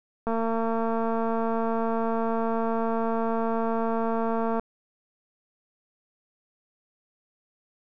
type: click train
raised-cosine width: 1 ms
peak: -15 dBFS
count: 983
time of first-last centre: 0.27-4.596 s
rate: 227 Hz
effects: none